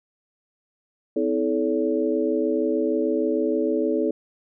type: tone cluster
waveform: sine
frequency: 255.3 / 321.8 / 431.8 / 566 Hz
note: C4 / E4 / A4 / C#5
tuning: -42 / -42 / -33 / +36 cents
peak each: -27 / -24 / -24 / -28 dBFS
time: 1.16-4.11 s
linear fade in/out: 5 ms
effects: none